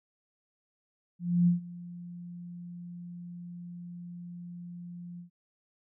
sine tone with ADSR envelope, 174.61 Hz, F3, in tune, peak -19 dBFS, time 1.19-5.3 s, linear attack 280 ms, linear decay 130 ms, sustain -21 dB, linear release 110 ms, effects none

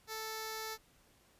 5% pulse tone with notch filter, 440 Hz, A4, in tune, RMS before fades -42 dBFS, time 0.07-0.78 s, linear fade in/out 50 ms, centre 2900 Hz, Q 1.4, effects pink hiss -67 dBFS RMS until 1.39 s + resampled to 32000 Hz

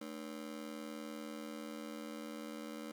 30% pulse ring-modulated tone, 261.6 Hz, C4, in tune, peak -38 dBFS, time 0.01-2.92 s, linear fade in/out 5 ms, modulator 40.1 Hz, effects 11-bit

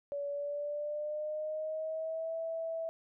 sine tone with pitch glide, 570 to 654.8 Hz, C#5 to E5, +48 to -12 cents, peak -34 dBFS, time 0.12-2.89 s, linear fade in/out 0 ms, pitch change +240 cents, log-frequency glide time 0.28-2.35 s, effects none

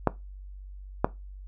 clicks, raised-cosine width 1 ms, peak -6 dBFS, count 2, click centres 0.073 / 1.045 s, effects noise-tail reverb RT60 0.2 s tail -17 dB re dry + added 48 Hz sine -40 dBFS peak until 1.47 s

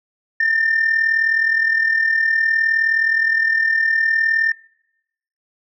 sine tone with amplitude modulation, 1800 Hz, A6, 39 cents sharp, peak -10 dBFS, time 0.4-4.52 s, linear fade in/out 5 ms, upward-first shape sine, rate 39.4 Hz, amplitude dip 65%, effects noise-tail reverb RT60 0.9 s tail -26 dB re dry + tanh soft clip ceiling -10 dBFS

